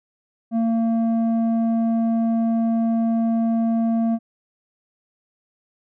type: tone with low-pass filter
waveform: square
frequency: 227.9 Hz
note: A#3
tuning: 39 cents flat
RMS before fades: -20 dBFS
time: 0.51-4.19 s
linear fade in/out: 50 ms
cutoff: 510 Hz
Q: 2.5
effects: none